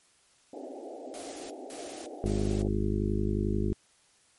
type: band-pass noise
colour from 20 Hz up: pink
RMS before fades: -42 dBFS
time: 0.53-2.68 s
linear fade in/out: 2 ms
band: 260 to 790 Hz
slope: 96 dB/octave
type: noise bursts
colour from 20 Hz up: white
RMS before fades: -45 dBFS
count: 3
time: 1.14-2.62 s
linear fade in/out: 0 ms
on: 360 ms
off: 200 ms
type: harmonic tone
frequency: 51.3 Hz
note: G#1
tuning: 21 cents flat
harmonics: 1 / 2 / 3 / 4 / 5 / 6 / 7 / 8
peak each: -31 / -32 / -40 / -32 / -40 / -37 / -34 / -37 dBFS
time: 2.24-3.73 s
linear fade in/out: 0 ms
effects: white hiss -64 dBFS RMS until 4.38 s + MP3 48 kbps